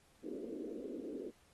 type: band-pass noise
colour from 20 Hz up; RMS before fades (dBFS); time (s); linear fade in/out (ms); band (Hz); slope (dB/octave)
pink; -44; 0.22-1.32; 50; 240 to 480; 48
effects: pink hiss -69 dBFS RMS until 1.53 s + AAC 32 kbps